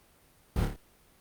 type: noise with echo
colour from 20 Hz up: brown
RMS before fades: -28 dBFS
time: 0.56-0.65 s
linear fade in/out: 2 ms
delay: 28 ms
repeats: 4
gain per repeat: -4 dB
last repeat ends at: 0.762 s
effects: pink hiss -62 dBFS RMS until 1.2 s + Opus 32 kbps